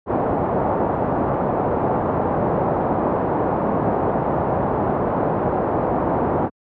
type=low-pass noise; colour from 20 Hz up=white; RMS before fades=-20 dBFS; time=0.06-6.5 s; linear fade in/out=50 ms; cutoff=880 Hz; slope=24 dB/octave; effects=high-pass 80 Hz 12 dB/octave